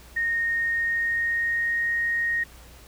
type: tone with pitch glide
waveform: sine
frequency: 1852 to 1866 Hz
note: A#6 to A#6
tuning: -12 to +1 cents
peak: -22 dBFS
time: 0.16-2.44 s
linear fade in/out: 10 ms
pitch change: +13 cents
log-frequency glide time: 0.72-1.91 s
effects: added 60 Hz sine -48 dBFS peak until 2.87 s + pink hiss -50 dBFS RMS until 2.87 s